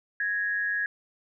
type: tone pair together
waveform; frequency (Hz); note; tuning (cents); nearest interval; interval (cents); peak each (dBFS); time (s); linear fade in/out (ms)
sine; 1661.2 / 1854.1; G#6 / A#6; 0 / -10; major second; 190; -26 / -33; 0.2-0.86; 2
effects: none